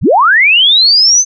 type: linear sweep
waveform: sine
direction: up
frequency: 41.2 to 6272 Hz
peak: -4 dBFS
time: 0.01-1.25 s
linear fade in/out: 50 ms
effects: none